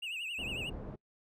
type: tone with vibrato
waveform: triangle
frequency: 2704 Hz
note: E7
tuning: 43 cents sharp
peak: -35 dBFS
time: 0.02-0.7 s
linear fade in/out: 10 ms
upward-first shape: triangle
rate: 11 Hz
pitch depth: 150 cents each way
type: low-pass noise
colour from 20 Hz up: pink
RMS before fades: -43 dBFS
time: 0.38-0.96 s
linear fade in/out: 10 ms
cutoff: 590 Hz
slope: 12 dB/octave
effects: noise-tail reverb RT60 0.1 s tail -25 dB re dry